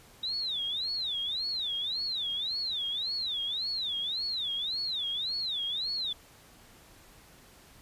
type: tone with vibrato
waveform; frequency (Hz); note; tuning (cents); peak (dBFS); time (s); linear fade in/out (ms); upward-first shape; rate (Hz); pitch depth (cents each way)
sine; 3772; A#7; +20; -30; 0.23-6.13; 5; sine; 1.8; 260
effects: pink hiss -56 dBFS RMS until 7.81 s + resampled to 32000 Hz